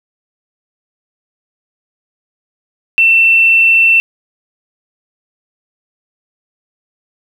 triangle tone with tanh clipping, 2686 Hz, E7, 32 cents sharp, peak -5 dBFS, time 2.98-4 s, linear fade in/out 0 ms, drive 2 dB, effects none

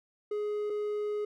triangle tone pair in turn, 418.2 / 418.2 Hz, G#4 / G#4, +12 / +12 cents, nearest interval unison, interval 0 cents, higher neither, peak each -28 dBFS, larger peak neither, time 0.31-0.7 / 0.7-1.25 s, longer second, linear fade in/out 5 ms, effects none

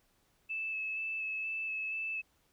sine tone with vibrato, 2615 Hz, E7, 15 cents flat, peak -34 dBFS, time 0.49-2.22 s, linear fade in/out 20 ms, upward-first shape square, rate 2.1 Hz, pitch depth 12 cents each way, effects pink hiss -72 dBFS RMS until 2.52 s

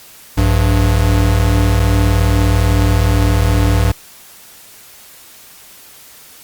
square tone pair together, 58.13 / 97.7 Hz, A#1 / G2, -4 / -5 cents, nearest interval major sixth, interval 899 cents, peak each -14 / -13 dBFS, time 0.37-3.92 s, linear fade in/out 10 ms, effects white hiss -40 dBFS RMS until 6.43 s + Opus 48 kbps

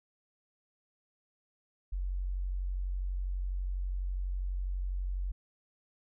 sine tone, 46.07 Hz, F#1, 7 cents flat, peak -31 dBFS, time 1.92-5.32 s, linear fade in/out 10 ms, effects none

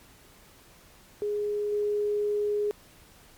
sine tone with level steps, 415.3 Hz, G#4, in tune, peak -26 / -24 dBFS, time 1.22-2.71 s, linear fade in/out 0 ms, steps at 1.72 s, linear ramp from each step 5 ms, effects pink hiss -55 dBFS RMS until 3.37 s + MP3 96 kbps

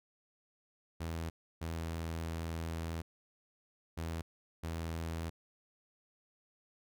sawtooth tone bursts at uneven times, 82.2 Hz, E2, 4 cents flat, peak -33 dBFS, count 4, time 1-1.3 / 1.61-3.02 / 3.97-4.22 / 4.63-5.3 s, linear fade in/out 10 ms, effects none

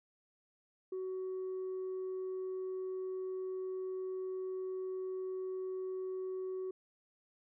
sine tone, 374.3 Hz, F#4, 20 cents sharp, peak -35 dBFS, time 0.92-6.71 s, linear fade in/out 5 ms, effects tanh soft clip ceiling -35 dBFS

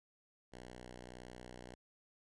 5% pulse tone, 61.6 Hz, B1, 4 cents flat, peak -39 dBFS, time 0.52-1.75 s, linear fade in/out 10 ms, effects resampled to 22050 Hz

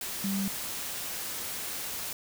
sine tone in noise, 196.4 Hz, G3, 4 cents sharp, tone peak -28 dBFS, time 0.24-0.48 s, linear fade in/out 2 ms, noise white, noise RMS -36 dBFS, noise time 0.01-2.13 s, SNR +5 dB, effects none

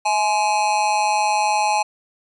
square tone with amplitude modulation, 842 Hz, G#5, 24 cents sharp, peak -14 dBFS, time 0.05-1.83 s, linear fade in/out 10 ms, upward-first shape sine, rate 197 Hz, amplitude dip 70%, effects resampled to 22050 Hz

